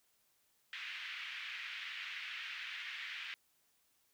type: band-pass noise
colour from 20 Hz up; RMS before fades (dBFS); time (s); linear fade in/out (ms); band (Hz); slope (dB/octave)
white; -45; 0.73-3.34; 0; 1700 to 2900; 24
effects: white hiss -75 dBFS RMS until 4.13 s